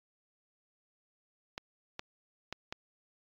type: clicks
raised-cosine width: 0.2 ms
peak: -20 dBFS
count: 4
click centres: 1.579 / 1.994 / 2.526 / 2.725 s
effects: low-pass 5000 Hz 12 dB/octave + AAC 64 kbps